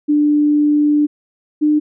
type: tone pair in turn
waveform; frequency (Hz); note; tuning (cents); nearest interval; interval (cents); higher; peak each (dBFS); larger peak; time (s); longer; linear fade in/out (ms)
sine; 296.1 / 300.9; D4 / D4; +14 / +42; unison; 28; second; -10; neither; 0.08-1.07 / 1.61-1.8; first; 20
effects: none